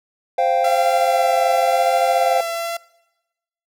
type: chord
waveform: triangle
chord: C suspended fourth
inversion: none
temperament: just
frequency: 523.3 / 697.7 / 784.9 Hz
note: C5 / F5 / G5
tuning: 0 / -2 / +2 cents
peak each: -18 / -16 / -18 dBFS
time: 0.38-2.41 s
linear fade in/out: 5 ms
type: tone with vibrato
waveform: sawtooth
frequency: 679 Hz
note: F5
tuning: 49 cents flat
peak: -19 dBFS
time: 0.64-2.77 s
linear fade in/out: 5 ms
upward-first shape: sine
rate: 0.95 Hz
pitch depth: 15 cents each way
effects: noise-tail reverb RT60 1.0 s tail -22 dB re dry